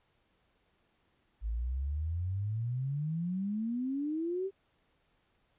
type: exponential sweep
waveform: sine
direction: up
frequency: 52.1 to 396.2 Hz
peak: -31 dBFS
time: 1.41-4.51 s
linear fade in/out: 50 ms
effects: pink hiss -73 dBFS RMS until 5.58 s + resampled to 8000 Hz